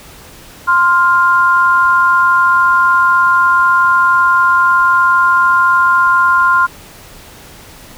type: tone pair together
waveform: sine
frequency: 1046.5 / 1402.6 Hz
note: C6 / F6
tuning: 0 / +7 cents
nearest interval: perfect fourth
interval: 507 cents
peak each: -10 dBFS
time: 0.67-6.67 s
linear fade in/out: 20 ms
effects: pink hiss -37 dBFS RMS until 7.97 s